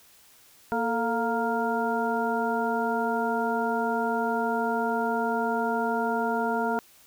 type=harmonic tone with a mistuned harmonic; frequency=233.1 Hz; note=A#3; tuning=in tune; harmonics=1 / 2 / 3 / 4 / 6; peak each=-30 / -30 / -30 / -30 / -32 dBFS; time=0.72-6.79 s; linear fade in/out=0 ms; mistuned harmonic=2; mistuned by=-79 cents; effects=white hiss -56 dBFS RMS until 7.06 s